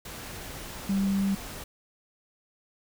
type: tone in noise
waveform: sine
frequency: 196 Hz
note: G3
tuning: in tune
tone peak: -23 dBFS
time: 0.89-1.35 s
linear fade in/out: 5 ms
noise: pink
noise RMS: -40 dBFS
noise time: 0.05-1.64 s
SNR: +14 dB
effects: none